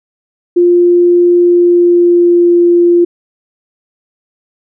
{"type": "tone with pitch glide", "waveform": "sine", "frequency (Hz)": [350.6, 347], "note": ["F4", "F4"], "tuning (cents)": [7, -11], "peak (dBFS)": -4, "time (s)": [0.56, 3.05], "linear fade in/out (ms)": 10, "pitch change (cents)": -18, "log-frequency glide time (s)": [1.38, 2.6], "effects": []}